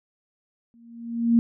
sine tone with exponential growth, 233.1 Hz, A#3, in tune, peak -12 dBFS, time 0.74-1.39 s, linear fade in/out 0 ms, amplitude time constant 140 ms, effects none

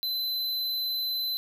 square tone, 4038 Hz, B7, 38 cents sharp, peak -28 dBFS, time 0.03-1.37 s, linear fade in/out 0 ms, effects none

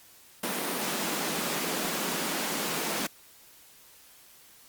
pink high-pass noise, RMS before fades -31 dBFS, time 0.43-3.07 s, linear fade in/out 5 ms, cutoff 160 Hz, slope 96 dB/octave, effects white hiss -55 dBFS RMS until 4.68 s + Opus 48 kbps

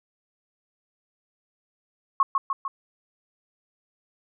sine tone with echo, 1094 Hz, C#6, 23 cents flat, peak -15 dBFS, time 2.2-2.23 s, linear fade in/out 2 ms, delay 150 ms, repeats 3, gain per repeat -4 dB, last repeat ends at 2.68 s, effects none

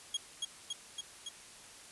sawtooth tone with echo, 3287 Hz, G#7, 19 cents flat, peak -28 dBFS, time 0.14-0.17 s, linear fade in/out 5 ms, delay 280 ms, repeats 4, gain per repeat -2 dB, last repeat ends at 1.29 s, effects white hiss -53 dBFS RMS until 1.91 s + resampled to 24000 Hz

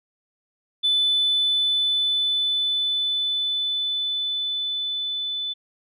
sine tone with level ramp, 3500 Hz, A7, 10 cents flat, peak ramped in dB -16 to -25 dBFS, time 0.83-5.54 s, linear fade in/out 20 ms, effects tanh soft clip ceiling -13 dBFS

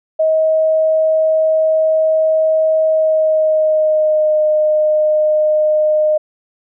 sine tone with pitch glide, 633 to 613.2 Hz, D#5 to D#5, +30 to -25 cents, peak -10 dBFS, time 0.19-6.18 s, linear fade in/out 10 ms, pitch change -55 cents, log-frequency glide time 2.86-4.43 s, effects none

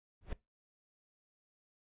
brown noise with exponential growth, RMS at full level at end -33 dBFS, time 0.21-0.33 s, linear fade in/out 2 ms, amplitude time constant 26 ms, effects noise-tail reverb RT60 0.2 s tail -20 dB re dry + resampled to 8000 Hz

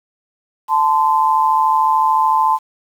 sine tone pair together, 877.4 / 1031 Hz, A5 / C6, -5 / -26 cents, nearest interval minor third, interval 279 cents, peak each -14 dBFS, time 0.68-2.59 s, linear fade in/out 50 ms, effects 7-bit

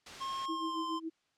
white noise, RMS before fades -45 dBFS, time 0.06-0.46 s, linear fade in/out 5 ms
square tone with pitch glide, 1074 to 1039.8 Hz, C6 to C6, +45 to -11 cents, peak -36 dBFS, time 0.2-1 s, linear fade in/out 20 ms, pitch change -56 cents, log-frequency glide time 0.5-0.8 s
sine tone with tremolo, 324.2 Hz, E4, 29 cents flat, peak -34 dBFS, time 0.48-1.1 s, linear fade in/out 20 ms, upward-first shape sine, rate 7.1 Hz, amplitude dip 80%
effects white hiss -75 dBFS RMS until 1.37 s + low-pass 5000 Hz 12 dB/octave

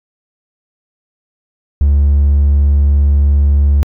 triangle tone, 71.4 Hz, D2, 48 cents flat, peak -4 dBFS, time 1.81-3.83 s, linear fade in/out 0 ms, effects tanh soft clip ceiling -1 dBFS

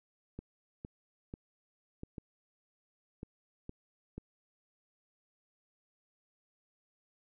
clicks, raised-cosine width 3 ms, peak -29 dBFS, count 8, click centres 0.39 / 0.849 / 1.339 / 2.034 / 2.182 / 3.231 / 3.694 / 4.18 s, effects none

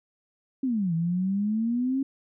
sine exponential two-way sweep, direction down then up, 275 to 162 to 275 Hz, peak -23 dBFS, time 0.63-2.03 s, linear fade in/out 5 ms, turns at 0.94 s, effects none

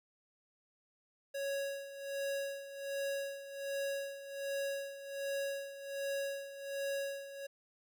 square tone with tremolo, 554.4 Hz, C#5, in tune, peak -35 dBFS, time 1.34-7.47 s, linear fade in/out 10 ms, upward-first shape sine, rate 1.3 Hz, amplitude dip 75%, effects none

